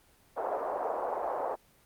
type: band-pass noise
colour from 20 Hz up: pink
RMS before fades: -33 dBFS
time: 0.36-1.56 s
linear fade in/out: 20 ms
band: 510 to 940 Hz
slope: 24 dB/octave
effects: pink hiss -63 dBFS RMS until 1.85 s + Opus 24 kbps